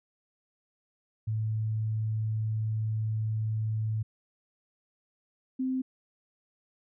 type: tone pair in turn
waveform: sine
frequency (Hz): 109.4 / 259.7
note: A2 / C4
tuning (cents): -9 / -13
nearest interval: octave + minor third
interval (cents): 1496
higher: second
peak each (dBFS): -27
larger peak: neither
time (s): 1.27-4.03 / 5.59-5.82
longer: first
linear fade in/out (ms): 10
effects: none